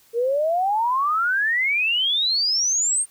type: exponential sweep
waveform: sine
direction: up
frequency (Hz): 453.1 to 8870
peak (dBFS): -18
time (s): 0.13-3.06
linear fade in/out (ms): 50
effects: white hiss -56 dBFS RMS until 3.1 s